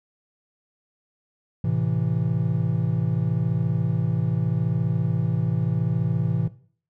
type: chord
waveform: triangle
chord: A minor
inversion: none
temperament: equal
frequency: 110 / 130.81 / 164.81 Hz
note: A2 / C3 / E3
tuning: 0 / 0 / 0 cents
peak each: -23 dBFS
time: 1.64-6.48 s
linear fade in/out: 5 ms
effects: noise-tail reverb RT60 0.5 s tail -17 dB re dry